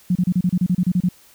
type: tone bursts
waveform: sine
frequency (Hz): 180.4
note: F#3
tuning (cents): -44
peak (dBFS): -14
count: 12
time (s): 0.1-1.089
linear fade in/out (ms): 5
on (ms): 54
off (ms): 31
effects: white hiss -51 dBFS RMS until 1.34 s